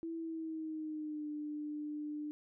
sine tone with pitch glide, 329.6 to 298.8 Hz, E4 to D4, 0 to +30 cents, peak -38 dBFS, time 0.03-2.31 s, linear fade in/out 0 ms, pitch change -170 cents, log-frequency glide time 0.15-1.29 s, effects none

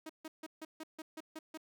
sawtooth tone bursts, 315.8 Hz, D#4, 26 cents sharp, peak -39 dBFS, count 9, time 0.06-1.575 s, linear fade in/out 5 ms, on 35 ms, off 150 ms, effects none

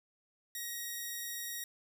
5% pulse tone, 1888 Hz, A#6, 22 cents sharp, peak -28 dBFS, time 0.55-1.64 s, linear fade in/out 2 ms, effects none

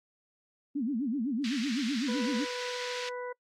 sine tone with vibrato, 253.3 Hz, B3, 44 cents sharp, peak -28 dBFS, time 0.75-2.45 s, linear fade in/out 10 ms, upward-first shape sine, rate 7.9 Hz, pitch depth 270 cents each way
white band-pass noise, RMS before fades -40 dBFS, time 1.44-3.09 s, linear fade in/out 2 ms, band 1600 to 4900 Hz, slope 24 dB/octave
harmonic tone, 493.9 Hz, B4, in tune, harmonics 1 / 2 / 3 / 4, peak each -36 / -42 / -46 / -48 dBFS, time 2.08-3.33 s, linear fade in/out 10 ms
effects noise-tail reverb RT60 0.1 s tail -24 dB re dry + AAC 64 kbps

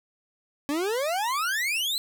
40% pulse exponential sweep, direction up, 277.2 to 4183 Hz, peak -24 dBFS, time 0.69-1.98 s, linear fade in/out 0 ms, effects none

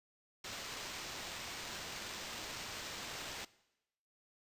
white noise with sample-and-hold, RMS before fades -45 dBFS, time 0.44-3.45 s, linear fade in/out 5 ms, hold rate 11025 Hz, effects noise-tail reverb RT60 0.9 s tail -20 dB re dry + resampled to 32000 Hz

